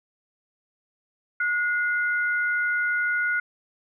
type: tone pair together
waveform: sine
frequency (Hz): 1447.3 / 2079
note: F#6 / C7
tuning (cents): -39 / -12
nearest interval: tritone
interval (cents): 627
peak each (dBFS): -22 / -30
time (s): 1.4-3.4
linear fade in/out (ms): 5
effects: none